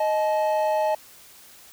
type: tone pair together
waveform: triangle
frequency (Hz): 622.3 / 861.2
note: D#5 / A5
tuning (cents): 0 / -37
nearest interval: tritone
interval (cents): 563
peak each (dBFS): -20 / -22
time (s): 0-0.95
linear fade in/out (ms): 5
effects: white hiss -49 dBFS RMS until 1.72 s